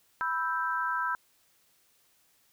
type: chord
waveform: sine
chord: E minor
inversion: second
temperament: equal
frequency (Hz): 987.8 / 1318.5 / 1568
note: B5 / E6 / G6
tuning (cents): 0 / 0 / 0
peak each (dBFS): -32 / -32 / -32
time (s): 0.21-1.15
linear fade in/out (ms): 0
effects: white hiss -67 dBFS RMS until 2.52 s